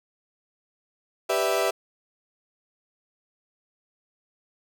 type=chord; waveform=35% pulse; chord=E minor seventh; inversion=first; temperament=equal; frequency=392 / 493.9 / 587.3 / 659.3 Hz; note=G4 / B4 / D5 / E5; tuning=0 / 0 / 0 / 0 cents; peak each=-26 / -27 / -28 / -24 dBFS; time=1.29-1.71 s; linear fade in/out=10 ms; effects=none